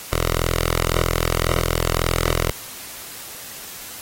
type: tone with notch filter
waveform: 5% pulse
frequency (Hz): 41.87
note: E1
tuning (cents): +28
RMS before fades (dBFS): -21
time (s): 0.13-2.51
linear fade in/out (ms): 0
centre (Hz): 240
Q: 0.66
effects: white hiss -36 dBFS RMS until 4.01 s + AAC 48 kbps